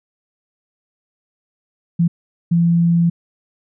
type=tone bursts at uneven times; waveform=sine; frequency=169.8 Hz; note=F3; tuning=48 cents flat; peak=-11 dBFS; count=2; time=1.99-2.08 / 2.51-3.1 s; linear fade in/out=10 ms; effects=none